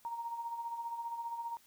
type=tone with tremolo; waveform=sine; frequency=932.3 Hz; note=A#5; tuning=in tune; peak=-35 dBFS; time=0.05-1.57 s; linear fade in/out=0 ms; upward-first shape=sine; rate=15 Hz; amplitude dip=55%; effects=white hiss -65 dBFS RMS until 1.66 s